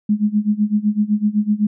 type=tone with tremolo; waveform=sine; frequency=209.9 Hz; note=G#3; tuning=19 cents sharp; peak=-11 dBFS; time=0.09-1.67 s; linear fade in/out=5 ms; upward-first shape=sine; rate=7.9 Hz; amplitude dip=90%; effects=none